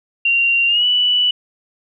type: tone with pitch glide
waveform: sine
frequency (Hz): 2764 to 2962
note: F7 to F#7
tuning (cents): -19 to +1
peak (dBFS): -12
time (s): 0.25-1.31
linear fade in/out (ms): 5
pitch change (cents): +120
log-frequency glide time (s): 0.67-0.85
effects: none